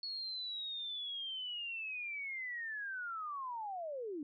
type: linear sweep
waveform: sine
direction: down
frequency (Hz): 4378 to 277.2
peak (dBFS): -39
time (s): 0.03-4.23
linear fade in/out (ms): 2
effects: none